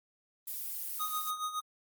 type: noise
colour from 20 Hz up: violet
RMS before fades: -38 dBFS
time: 0.47-1.31 s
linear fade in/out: 10 ms
type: tone with tremolo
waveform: square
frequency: 1244.5 Hz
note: D#6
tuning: in tune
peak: -32 dBFS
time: 0.99-1.61 s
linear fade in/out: 20 ms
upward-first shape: sine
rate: 7.1 Hz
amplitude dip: 70%
effects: Opus 24 kbps